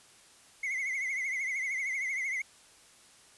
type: tone with vibrato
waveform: triangle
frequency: 2108 Hz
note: C7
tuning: 12 cents sharp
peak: -29 dBFS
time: 0.63-2.42 s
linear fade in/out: 5 ms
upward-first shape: triangle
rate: 13 Hz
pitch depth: 110 cents each way
effects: white hiss -58 dBFS RMS until 3.37 s + resampled to 24000 Hz